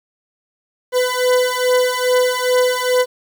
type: beating tone pair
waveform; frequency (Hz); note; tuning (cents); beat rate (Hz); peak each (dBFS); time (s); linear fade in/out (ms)
40% pulse; 500 / 502.4; B4 / B4; +21 / +30; 2.4; -16; 0.92-3.06; 50
effects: 8-bit